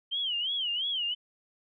sine tone with vibrato, 3071 Hz, G7, 36 cents flat, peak -28 dBFS, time 0.11-1.15 s, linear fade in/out 20 ms, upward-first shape sine, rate 2.9 Hz, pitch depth 160 cents each way, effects none

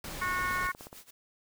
pink noise, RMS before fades -40 dBFS, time 0.04-0.67 s, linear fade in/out 2 ms
harmonic tone, 364.9 Hz, F#4, 24 cents flat, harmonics 3 / 4 / 5 / 6, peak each -32 / -34 / -36 / -38 dBFS, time 0.21-0.72 s, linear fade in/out 10 ms
click train, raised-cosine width 1 ms, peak -31 dBFS, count 10, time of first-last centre 0.39-0.929 s, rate 16.7 Hz
white noise with tremolo, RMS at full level -48 dBFS, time 0.5-1.11 s, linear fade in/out 10 ms, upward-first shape sine, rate 6.8 Hz, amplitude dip 90%
effects none

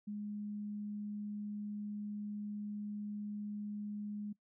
sine tone, 207.7 Hz, G#3, in tune, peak -39 dBFS, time 0.07-4.33 s, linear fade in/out 10 ms, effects noise-tail reverb RT60 0.1 s tail -20 dB re dry

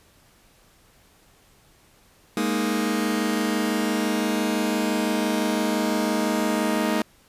sawtooth chord, Ab suspended second, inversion none, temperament just, 207.7 / 233.6 / 311.5 Hz, Ab3 / Bb3 / Eb4, 0 / +4 / +2 cents, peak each -22 dBFS, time 2.37-7.02 s, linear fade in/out 2 ms, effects pink hiss -57 dBFS RMS until 7.28 s + resampled to 32000 Hz

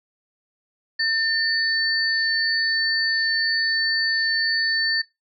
sine tone pair together, 1800 / 4499 Hz, A6 / C#8, +39 / +25 cents, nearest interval octave + major third, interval 1586 cents, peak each -22 dBFS, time 0.99-5.02 s, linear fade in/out 10 ms, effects noise-tail reverb RT60 0.2 s tail -22 dB re dry

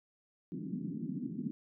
white band-pass noise, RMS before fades -39 dBFS, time 0.52-1.51 s, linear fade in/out 0 ms, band 150 to 290 Hz, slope 48 dB/octave, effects none

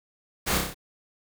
pink noise with echo, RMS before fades -26 dBFS, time 0.46-0.59 s, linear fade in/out 20 ms, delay 31 ms, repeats 5, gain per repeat -3 dB, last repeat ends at 0.745 s, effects none

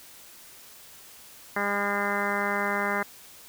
harmonic tone with a mistuned harmonic, 202.3 Hz, G#3, 45 cents flat, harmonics 1 / 2 / 3 / 4 / 5 / 6 / 7 / 8 / 9 / 10, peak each -34 / -34 / -34 / -34 / -34 / -34 / -34 / -34 / -34 / -34 dBFS, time 1.56-3.03 s, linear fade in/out 5 ms, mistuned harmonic 10, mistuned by +25 cents, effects white hiss -49 dBFS RMS until 3.48 s

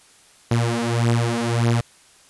sawtooth beating tone pair, 116.54 / 118.24 Hz, A#2 / A#2, 0 / +25 cents, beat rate 1.7 Hz, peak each -17 dBFS, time 0.51-1.81 s, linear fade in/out 5 ms, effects white hiss -52 dBFS RMS until 2.29 s + resampled to 24000 Hz

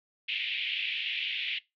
white band-pass noise, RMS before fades -33 dBFS, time 0.28-1.59 s, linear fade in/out 10 ms, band 2200 to 3300 Hz, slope 48 dB/octave, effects noise-tail reverb RT60 0.2 s tail -20 dB re dry

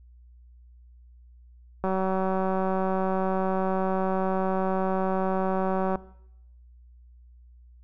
click train, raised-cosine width 1 ms, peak -14 dBFS, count 779, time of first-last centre 1.84-5.956 s, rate 189 Hz, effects noise-tail reverb RT60 0.8 s tail -20 dB re dry + added 60 Hz sine -49 dBFS peak until 7.83 s

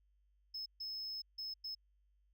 sine tone bursts at uneven times, 5190 Hz, E8, 28 cents flat, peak -38 dBFS, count 4, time 0.54-0.66 / 0.8-1.22 / 1.38-1.54 / 1.64-1.75 s, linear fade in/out 10 ms, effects tanh soft clip ceiling -40 dBFS + added 50 Hz sine -70 dBFS peak until 2.33 s

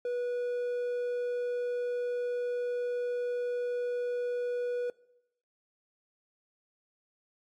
triangle tone, 488 Hz, B4, 21 cents flat, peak -28 dBFS, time 0.05-4.9 s, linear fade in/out 2 ms, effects noise-tail reverb RT60 0.9 s tail -22 dB re dry + AAC 64 kbps

